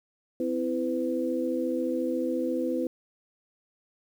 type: tone cluster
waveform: sine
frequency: 256.3 / 330.5 / 504 Hz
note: C4 / E4 / B4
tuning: -36 / +5 / +35 cents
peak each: -30 dBFS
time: 0.4-2.87 s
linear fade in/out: 2 ms
effects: 9-bit